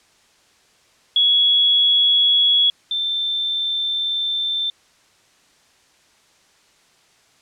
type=tone pair in turn; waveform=sine; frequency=3356 / 3559 Hz; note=G#7 / A7; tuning=+17 / +19 cents; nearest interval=minor second; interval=102 cents; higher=second; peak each=-12 / -19 dBFS; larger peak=first; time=1.16-2.7 / 2.91-4.7 s; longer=second; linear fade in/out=2 ms; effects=white hiss -56 dBFS RMS until 7.41 s + low-pass 7000 Hz 12 dB/octave